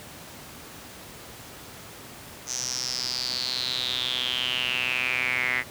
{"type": "tone with band-pass filter sweep", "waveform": "sawtooth", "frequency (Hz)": 125.9, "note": "B2", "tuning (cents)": 34, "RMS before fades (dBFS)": -28, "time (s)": [2.46, 5.64], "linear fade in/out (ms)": 50, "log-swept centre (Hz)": [6200, 2000], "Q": 8.4, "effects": ["pink hiss -43 dBFS RMS until 5.7 s", "high-pass 80 Hz 12 dB/octave"]}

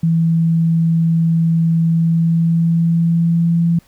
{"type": "tone with pitch glide", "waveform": "sine", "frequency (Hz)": [164.81, 168.56], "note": ["E3", "E3"], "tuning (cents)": [0, 39], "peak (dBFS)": -11, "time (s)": [0.03, 3.79], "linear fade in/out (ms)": 5, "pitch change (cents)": 39, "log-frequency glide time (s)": [1.85, 3.61], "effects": ["pink hiss -53 dBFS RMS until 3.87 s"]}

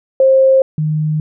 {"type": "tone pair in turn", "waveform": "sine", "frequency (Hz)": [531, 153.91], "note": ["C5", "D#3"], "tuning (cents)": [25, -18], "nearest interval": "octave + major sixth", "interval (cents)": 2143, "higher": "first", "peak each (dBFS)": [-6, -13], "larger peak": "first", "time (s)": [[0.2, 0.62], [0.78, 1.2]], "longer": "neither", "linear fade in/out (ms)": 2, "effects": []}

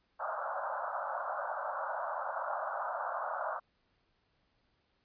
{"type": "band-pass noise", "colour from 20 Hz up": "pink", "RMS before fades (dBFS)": -37, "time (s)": [0.19, 3.6], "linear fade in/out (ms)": 20, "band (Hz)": [560, 1500], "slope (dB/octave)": 96, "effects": ["pink hiss -75 dBFS RMS until 5.04 s", "resampled to 11025 Hz"]}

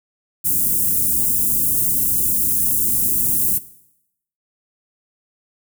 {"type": "band-stop noise", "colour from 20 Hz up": "white", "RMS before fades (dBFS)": -18, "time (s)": [0.44, 3.59], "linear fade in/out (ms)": 20, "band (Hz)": [300, 9000], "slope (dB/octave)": 24, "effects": ["noise-tail reverb RT60 0.8 s tail -17 dB re dry"]}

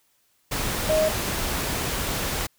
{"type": "tone in noise", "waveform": "sine", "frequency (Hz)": 625, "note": "D#5", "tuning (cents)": 8, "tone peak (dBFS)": -18, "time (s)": [0.89, 1.09], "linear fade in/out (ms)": 10, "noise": "pink", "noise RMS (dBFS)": -27, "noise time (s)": [0.51, 2.47], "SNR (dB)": 6, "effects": ["white hiss -66 dBFS RMS until 2.58 s"]}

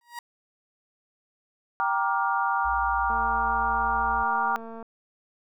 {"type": "tone with exponential growth", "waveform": "30% pulse", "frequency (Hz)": 952, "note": "A#5", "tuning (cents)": 36, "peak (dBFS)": -29, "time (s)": [0.01, 0.19], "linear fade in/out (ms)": 2, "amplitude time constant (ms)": 38}
{"type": "chord", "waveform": "sine", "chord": "G minor seventh", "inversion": "none", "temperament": "just", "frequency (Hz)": [784, 940.8, 1176, 1411.2], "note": ["G5", "Bb5", "D6", "F6"], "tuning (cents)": [0, 16, 2, 18], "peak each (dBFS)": [-28, -27, -28, -29], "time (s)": [1.8, 4.56], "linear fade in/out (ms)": 0}
{"type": "tone with pitch glide", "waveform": "sine", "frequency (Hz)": [60.2, 61.18], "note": ["B1", "B1"], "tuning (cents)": [-44, -16], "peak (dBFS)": -35, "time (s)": [2.64, 4.24], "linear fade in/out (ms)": 20, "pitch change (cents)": 28, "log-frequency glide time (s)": [3.36, 3.6]}
{"type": "click train", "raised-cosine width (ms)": 1, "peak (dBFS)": -28, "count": 393, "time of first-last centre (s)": [3.1, 4.827], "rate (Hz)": 227}
{"effects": []}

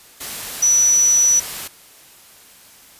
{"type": "tone in noise", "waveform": "sine", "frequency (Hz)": 5920, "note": "F#8", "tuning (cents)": 0, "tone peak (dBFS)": -11, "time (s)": [0.62, 1.4], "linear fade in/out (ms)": 10, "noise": "white", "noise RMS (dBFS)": -29, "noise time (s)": [0.2, 1.68], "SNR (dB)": 15, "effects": ["white hiss -46 dBFS RMS until 2.99 s", "resampled to 32000 Hz"]}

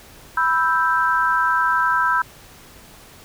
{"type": "chord", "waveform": "sine", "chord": "E minor", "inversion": "second", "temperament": "equal", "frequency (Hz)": [987.8, 1318.5, 1568], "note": ["B5", "E6", "G6"], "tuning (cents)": [0, 0, 0], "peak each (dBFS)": -20, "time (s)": [0.37, 2.22], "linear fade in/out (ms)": 5, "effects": ["pink hiss -45 dBFS RMS until 3.24 s"]}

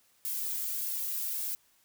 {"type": "noise with flanger", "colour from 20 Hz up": "violet", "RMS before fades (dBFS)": -34, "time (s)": [0.25, 1.55], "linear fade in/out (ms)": 0, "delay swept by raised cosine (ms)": [1.8, 2.46], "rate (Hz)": 1.7, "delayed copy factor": 0.95, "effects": ["white hiss -67 dBFS RMS until 1.84 s"]}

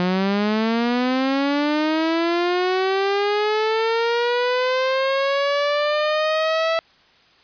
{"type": "linear sweep", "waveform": "sawtooth", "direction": "up", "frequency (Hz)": [177.2, 659.3], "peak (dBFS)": -14, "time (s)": [0, 6.79], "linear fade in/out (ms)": 0, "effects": ["white hiss -54 dBFS RMS until 7.43 s", "resampled to 11025 Hz"]}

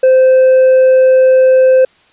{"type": "tone with hard clipping", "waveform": "sine", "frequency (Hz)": 519, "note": "C5", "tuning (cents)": -14, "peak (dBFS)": -5, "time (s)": [0.03, 1.85], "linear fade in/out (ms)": 5, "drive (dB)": 2, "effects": ["white hiss -49 dBFS RMS until 2.12 s", "resampled to 8000 Hz"]}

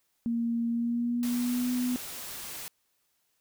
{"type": "tone with pitch glide", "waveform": "sine", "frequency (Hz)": [233.1, 248.4], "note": ["A#3", "B3"], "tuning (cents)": [0, 10], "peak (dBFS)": -26, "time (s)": [0.26, 1.96], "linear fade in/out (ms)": 0, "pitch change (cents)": 110, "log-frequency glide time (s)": [0.69, 1.71]}
{"type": "noise", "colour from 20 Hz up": "white", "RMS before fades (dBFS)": -40, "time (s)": [1.23, 2.68], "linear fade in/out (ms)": 0}
{"effects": ["white hiss -74 dBFS RMS until 3.4 s"]}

